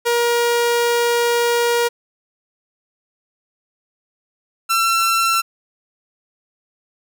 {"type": "tone pair in turn", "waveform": "sawtooth", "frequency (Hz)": [474.3, 1348.5], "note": ["A#4", "E6"], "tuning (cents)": [30, 39], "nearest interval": "octave + tritone", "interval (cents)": 1809, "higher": "second", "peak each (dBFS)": -11, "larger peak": "neither", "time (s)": [[0.05, 1.89], [4.69, 5.42]], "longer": "first", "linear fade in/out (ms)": 20, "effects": []}